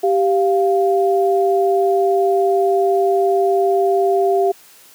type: tone pair together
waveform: sine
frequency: 391.3 / 697.2 Hz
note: G4 / F5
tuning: -3 / -3 cents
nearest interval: minor seventh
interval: 1000 cents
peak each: -14 / -17 dBFS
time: 0.03-4.52 s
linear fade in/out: 10 ms
effects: white hiss -46 dBFS RMS until 4.94 s + high-pass 150 Hz 12 dB/octave